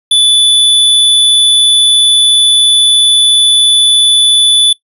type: tone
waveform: square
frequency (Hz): 3477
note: A7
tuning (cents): -21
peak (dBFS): -5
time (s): 0.11-4.73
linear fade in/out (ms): 5
effects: noise-tail reverb RT60 0.1 s tail -19 dB re dry + resampled to 32000 Hz